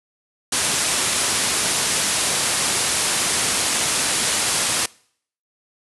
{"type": "low-pass noise", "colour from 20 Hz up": "white", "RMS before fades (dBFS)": -21, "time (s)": [0.52, 4.86], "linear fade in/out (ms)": 5, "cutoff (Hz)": 11000, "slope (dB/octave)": 96, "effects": ["noise-tail reverb RT60 0.6 s tail -24 dB re dry", "high-pass 80 Hz 12 dB/octave"]}